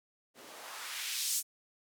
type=noise with band-pass filter sweep; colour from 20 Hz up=blue; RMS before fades=-38 dBFS; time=0.34-1.43 s; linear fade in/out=50 ms; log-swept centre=260 to 8200 Hz; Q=1.1; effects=none